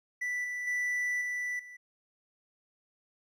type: tone with level steps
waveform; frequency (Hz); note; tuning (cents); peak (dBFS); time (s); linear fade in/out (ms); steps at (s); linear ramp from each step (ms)
triangle; 1974; B6; -1; -29 / -32 / -27 / -30 / -44; 0.21-1.77; 10; 0.44 / 0.67 / 1.21 / 1.59; 5
effects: none